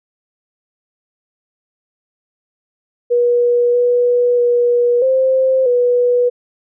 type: tone with pitch steps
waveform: sine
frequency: 482.5 / 487.4 / 482.4 / 524 / 489.3 Hz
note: B4 / B4 / B4 / C5 / B4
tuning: -40 / -23 / -41 / +2 / -16 cents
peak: -10 dBFS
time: 3.1-6.3 s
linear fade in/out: 20 ms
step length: 640 ms
effects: none